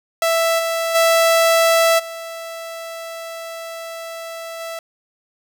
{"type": "tone with level steps", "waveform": "sawtooth", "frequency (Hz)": 661, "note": "E5", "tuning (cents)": 5, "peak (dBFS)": [-11, -15, -8, -25, -23], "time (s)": [0.22, 4.79], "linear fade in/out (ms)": 2, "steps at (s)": [0.58, 0.94, 1.98, 4.59], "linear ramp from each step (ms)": 20, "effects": []}